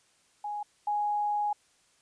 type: tone pair in turn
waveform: sine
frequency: 830.6 / 830.6 Hz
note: G#5 / G#5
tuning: 0 / 0 cents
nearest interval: unison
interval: 0 cents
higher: neither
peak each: -32 / -26 dBFS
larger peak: second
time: 0.44-0.63 / 0.87-1.53 s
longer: second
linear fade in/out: 5 ms
effects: white hiss -66 dBFS RMS until 2.01 s + resampled to 22050 Hz